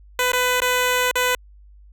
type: tone with dropouts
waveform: 10% pulse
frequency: 500 Hz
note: B4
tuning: 21 cents sharp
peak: -9 dBFS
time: 0.19-1.35 s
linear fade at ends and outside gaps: 2 ms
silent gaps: 0.319-0.332 / 0.603-0.618 / 1.113-1.155 s
effects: added 50 Hz sine -44 dBFS peak until 1.92 s